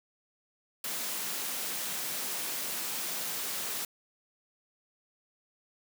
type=high-pass noise; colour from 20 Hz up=white; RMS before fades=-35 dBFS; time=0.84-3.85 s; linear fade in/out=2 ms; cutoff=140 Hz; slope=96 dB/octave; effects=none